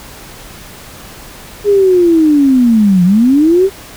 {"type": "linear two-way sweep", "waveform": "sine", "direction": "down then up", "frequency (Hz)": [416.9, 173, 399.5], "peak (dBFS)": -5, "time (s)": [1.64, 3.7], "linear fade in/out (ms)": 50, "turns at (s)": 3.04, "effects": ["pink hiss -33 dBFS RMS until 3.96 s"]}